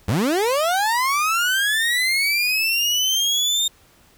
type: linear sweep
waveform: 30% pulse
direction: up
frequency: 81.6 to 3674 Hz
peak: -15 dBFS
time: 0.08-3.68 s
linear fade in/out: 5 ms
effects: pink hiss -54 dBFS RMS until 4.17 s